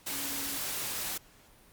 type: tone in noise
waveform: sine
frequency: 277.2 Hz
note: C#4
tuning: in tune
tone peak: -44 dBFS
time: 0.11-0.58 s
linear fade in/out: 10 ms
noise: white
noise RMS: -35 dBFS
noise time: 0.06-1.18 s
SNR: -12 dB
effects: pink hiss -59 dBFS RMS until 1.72 s + Opus 48 kbps